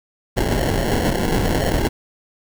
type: noise with sample-and-hold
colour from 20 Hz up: pink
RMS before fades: -19 dBFS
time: 0.36-1.89 s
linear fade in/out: 20 ms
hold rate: 1225 Hz
effects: none